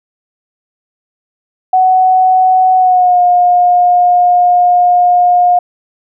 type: tone with pitch glide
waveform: sine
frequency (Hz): 745 to 713.4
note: F#5 to F5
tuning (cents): +12 to +37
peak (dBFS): -5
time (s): 1.73-5.59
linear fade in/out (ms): 5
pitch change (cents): -75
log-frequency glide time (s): 2.76-3.21
effects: none